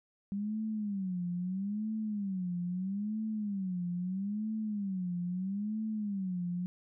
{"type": "tone with vibrato", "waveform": "sine", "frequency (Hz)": 196, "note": "G3", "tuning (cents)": 0, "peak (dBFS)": -32, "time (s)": [0.32, 6.66], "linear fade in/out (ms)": 0, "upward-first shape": "sine", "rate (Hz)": 0.77, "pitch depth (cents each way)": 190, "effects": []}